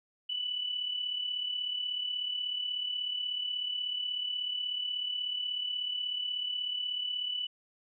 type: tone with amplitude modulation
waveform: sine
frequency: 2972 Hz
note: F#7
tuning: 7 cents sharp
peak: -29 dBFS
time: 0.29-7.47 s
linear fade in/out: 10 ms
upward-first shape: sine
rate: 36.4 Hz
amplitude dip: 55%
effects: none